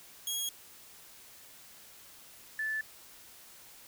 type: tone pair in turn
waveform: 15% pulse / sine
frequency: 3298 / 1747.1 Hz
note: G#7 / A6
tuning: -13 / -13 cents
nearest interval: major seventh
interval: 1100 cents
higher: first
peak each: -25 / -31 dBFS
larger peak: first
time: 0.27-0.49 / 2.59-2.81 s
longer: neither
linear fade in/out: 2 ms
effects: white hiss -54 dBFS RMS until 3.87 s